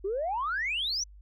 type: exponential sweep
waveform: sine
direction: up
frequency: 368 to 6090 Hz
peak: -27 dBFS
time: 0.04-1.04 s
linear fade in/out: 10 ms
effects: tanh soft clip ceiling -23 dBFS + added 50 Hz sine -48 dBFS peak until 1.21 s